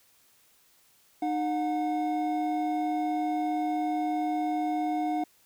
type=tone pair together; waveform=triangle; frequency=305.9 / 726.1 Hz; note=D#4 / F#5; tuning=-29 / -33 cents; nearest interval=octave + minor third; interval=1496 cents; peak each=-27 dBFS; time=1.22-5.24 s; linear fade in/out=5 ms; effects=white hiss -63 dBFS RMS until 5.45 s